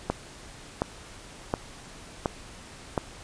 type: click train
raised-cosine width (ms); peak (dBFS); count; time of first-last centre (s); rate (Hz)
1; -10; 5; 0.1-2.978; 1.39
effects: pink hiss -46 dBFS RMS until 3.23 s + resampled to 22050 Hz